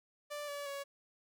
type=tone with pitch steps; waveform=sawtooth; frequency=587.3 / 573.6 / 560.1 Hz; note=D5 / D5 / C#5; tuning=0 / -41 / +18 cents; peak=-36 dBFS; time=0.3-0.84 s; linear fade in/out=20 ms; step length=180 ms; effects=none